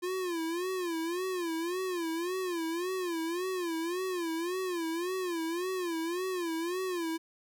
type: tone with vibrato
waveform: square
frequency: 349.2 Hz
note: F4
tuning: in tune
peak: -32 dBFS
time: 0.02-7.18 s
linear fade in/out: 20 ms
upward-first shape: sine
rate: 1.8 Hz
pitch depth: 130 cents each way
effects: none